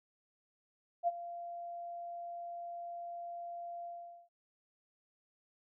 sine tone with ADSR envelope, 691 Hz, F5, 19 cents flat, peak -26 dBFS, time 1.03-4.29 s, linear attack 45 ms, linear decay 31 ms, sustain -15 dB, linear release 440 ms, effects none

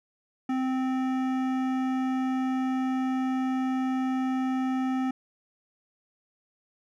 triangle tone with hard clipping, 260 Hz, C4, 11 cents flat, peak -27 dBFS, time 0.49-5.11 s, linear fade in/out 5 ms, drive 18 dB, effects none

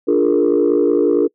sine chord, Bb dominant seventh, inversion first, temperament equal, 293.7 / 349.2 / 415.3 / 466.2 Hz, D4 / F4 / Ab4 / Bb4, 0 / 0 / 0 / 0 cents, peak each -16 dBFS, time 0.07-1.28 s, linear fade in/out 20 ms, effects noise-tail reverb RT60 0.1 s tail -26 dB re dry + tanh soft clip ceiling -5 dBFS

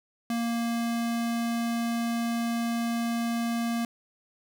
square tone, 233.1 Hz, A#3, in tune, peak -27 dBFS, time 0.3-3.85 s, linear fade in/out 2 ms, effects none

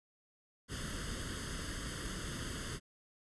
pink noise with comb filter, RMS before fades -41 dBFS, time 0.68-2.8 s, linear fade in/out 50 ms, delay 0.62 ms, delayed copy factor +0.8, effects resampled to 24000 Hz

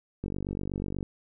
click train, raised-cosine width 3 ms, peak -20 dBFS, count 39, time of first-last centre 0.24-1.028 s, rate 48.2 Hz, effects none

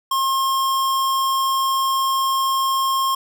square tone, 1071 Hz, C6, 40 cents sharp, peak -18 dBFS, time 0.11-3.15 s, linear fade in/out 5 ms, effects none

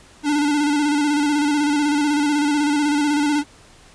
square tone with vibrato, 293.4 Hz, D4, 2 cents flat, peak -17 dBFS, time 0.23-3.44 s, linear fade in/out 50 ms, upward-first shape square, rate 16 Hz, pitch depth 38 cents each way, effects pink hiss -48 dBFS RMS until 3.94 s + resampled to 22050 Hz

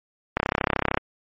click train, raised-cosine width 0.5 ms, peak -5 dBFS, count 21, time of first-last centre 0.37-0.974 s, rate 33.1 Hz, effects MP3 32 kbps

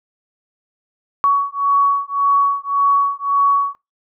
sine beating tone pair, 1122 / 1123.8 Hz, C#6 / C#6, +21 / +23 cents, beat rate 1.8 Hz, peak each -16 dBFS, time 1.24-3.75 s, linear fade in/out 0 ms, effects noise-tail reverb RT60 0.2 s tail -20 dB re dry

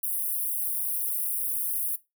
white high-pass noise, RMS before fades -29 dBFS, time 0.03-1.96 s, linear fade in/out 5 ms, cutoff 9400 Hz, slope 96 dB/octave, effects noise-tail reverb RT60 0.2 s tail -17 dB re dry

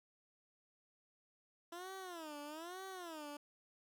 15% pulse tone with vibrato, 333.9 Hz, E4, 22 cents sharp, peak -40 dBFS, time 1.72-3.37 s, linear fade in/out 5 ms, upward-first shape sine, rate 1.1 Hz, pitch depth 240 cents each way, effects none

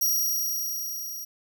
15% pulse tone with level ramp, 5710 Hz, F8, 37 cents sharp, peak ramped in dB -15 to -29 dBFS, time 0.01-1.25 s, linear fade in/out 10 ms, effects none

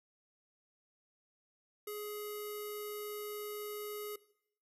square tone with low-pass filter, 418.2 Hz, G#4, 12 cents sharp, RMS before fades -42 dBFS, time 1.87-4.16 s, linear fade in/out 5 ms, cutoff 12000 Hz, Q 8.4, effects noise-tail reverb RT60 0.7 s tail -19 dB re dry

